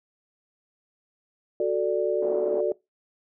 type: chord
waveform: sine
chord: D major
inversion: first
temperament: equal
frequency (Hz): 370 / 440 / 587.3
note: F#4 / A4 / D5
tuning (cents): 0 / 0 / 0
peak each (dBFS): -26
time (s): 1.6-2.72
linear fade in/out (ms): 2
type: band-pass noise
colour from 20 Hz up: white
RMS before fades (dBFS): -35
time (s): 2.22-2.61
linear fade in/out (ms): 5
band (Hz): 270 to 620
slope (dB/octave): 24
effects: noise-tail reverb RT60 0.2 s tail -22 dB re dry

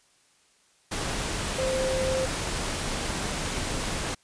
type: tone in noise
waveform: sine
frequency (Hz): 523.3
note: C5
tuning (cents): 0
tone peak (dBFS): -25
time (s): 1.58-2.26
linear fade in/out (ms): 10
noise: pink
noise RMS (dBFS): -30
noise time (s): 0.91-4.15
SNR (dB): +2
effects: white hiss -63 dBFS RMS until 4.23 s + resampled to 22050 Hz

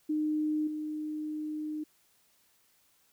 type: tone with level steps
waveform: sine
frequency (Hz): 305.7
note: D#4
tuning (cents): -30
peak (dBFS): -27 / -33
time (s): 0.09-1.84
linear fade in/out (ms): 10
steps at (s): 0.67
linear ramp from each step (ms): 5
effects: white hiss -68 dBFS RMS until 3.12 s

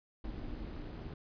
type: noise with amplitude modulation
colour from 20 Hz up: brown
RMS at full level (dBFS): -39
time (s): 0.24-1.14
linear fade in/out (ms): 5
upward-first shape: sine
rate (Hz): 271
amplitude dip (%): 80
effects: resampled to 11025 Hz

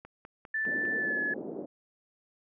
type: click train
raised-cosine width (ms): 0.5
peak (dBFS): -31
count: 5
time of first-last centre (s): 0.05-0.853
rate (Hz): 4.98
type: tone with pitch glide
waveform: sine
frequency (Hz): 1760 to 1706.9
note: A6 to G#6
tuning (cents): 0 to +47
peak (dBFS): -28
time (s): 0.54-1.34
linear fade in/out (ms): 5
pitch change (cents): -53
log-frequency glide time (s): 0.96-1.2
type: band-pass noise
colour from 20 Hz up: pink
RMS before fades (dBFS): -39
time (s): 0.66-1.66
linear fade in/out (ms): 10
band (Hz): 230 to 530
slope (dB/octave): 24
effects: none

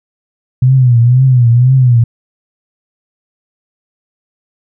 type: tone with vibrato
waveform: sine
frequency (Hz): 124.5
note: B2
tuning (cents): +14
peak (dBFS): -4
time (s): 0.62-2.04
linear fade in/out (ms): 5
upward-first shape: triangle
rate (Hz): 2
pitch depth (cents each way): 130
effects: none

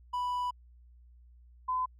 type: tone pair in turn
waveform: triangle / sine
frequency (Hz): 987.8 / 1016.2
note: B5 / B5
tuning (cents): 0 / +49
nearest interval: unison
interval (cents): 49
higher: second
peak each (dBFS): -28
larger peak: neither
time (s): 0.13-0.51 / 1.68-1.86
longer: first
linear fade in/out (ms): 10
effects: added 60 Hz sine -54 dBFS peak until 1.99 s

